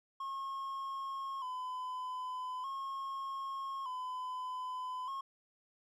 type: tone with vibrato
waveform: triangle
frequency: 1046.5 Hz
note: C6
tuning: in tune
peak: -36 dBFS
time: 0.2-5.21 s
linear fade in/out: 5 ms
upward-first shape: square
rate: 0.41 Hz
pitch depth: 60 cents each way
effects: none